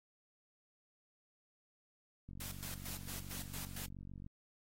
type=click train; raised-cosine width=5 ms; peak=-38 dBFS; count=94; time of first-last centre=2.29-4.265 s; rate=47.1 Hz
type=noise with tremolo; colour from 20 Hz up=white; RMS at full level=-46 dBFS; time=2.4-3.86 s; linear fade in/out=5 ms; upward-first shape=square; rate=4.4 Hz; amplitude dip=70%
effects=AAC 48 kbps